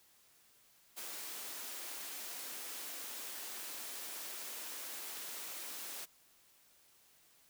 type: high-pass noise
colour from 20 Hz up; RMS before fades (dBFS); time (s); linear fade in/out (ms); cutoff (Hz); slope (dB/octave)
white; -45; 0.96-6.06; 20; 240; 24
effects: white hiss -67 dBFS RMS until 7.49 s